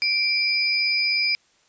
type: tone pair together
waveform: sine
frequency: 2349 / 4954 Hz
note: D7 / D#8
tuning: 0 / -8 cents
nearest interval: octave + minor second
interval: 1292 cents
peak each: -22 dBFS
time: 0.02-1.35 s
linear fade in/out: 0 ms
effects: white hiss -61 dBFS RMS until 1.68 s + resampled to 16000 Hz